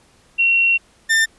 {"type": "tone pair in turn", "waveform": ["sine", "40% pulse"], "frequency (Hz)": [2733, 1796.1], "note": ["F7", "A6"], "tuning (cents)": [-38, 35], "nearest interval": "perfect fifth", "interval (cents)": 727, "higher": "first", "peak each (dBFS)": -12, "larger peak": "neither", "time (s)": [[0.38, 0.78], [1.09, 1.26]], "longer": "first", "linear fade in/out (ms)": 20, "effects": ["pink hiss -54 dBFS RMS until 1.38 s", "resampled to 24000 Hz"]}